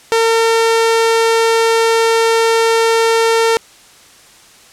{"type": "tone", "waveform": "sawtooth", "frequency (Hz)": 454.5, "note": "A#4", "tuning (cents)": -44, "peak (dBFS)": -6, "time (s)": [0.12, 3.57], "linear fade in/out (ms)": 0, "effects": ["white hiss -43 dBFS RMS until 4.72 s", "low-pass 9000 Hz 12 dB/octave"]}